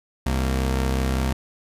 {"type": "tone pair together", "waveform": "sawtooth", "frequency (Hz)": [65.41, 229.4], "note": ["C2", "A#3"], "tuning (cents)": [0, -28], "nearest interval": "octave + minor seventh", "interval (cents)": 2172, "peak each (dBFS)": [-17, -25], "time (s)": [0.26, 1.33], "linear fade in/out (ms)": 5, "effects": ["resampled to 32000 Hz"]}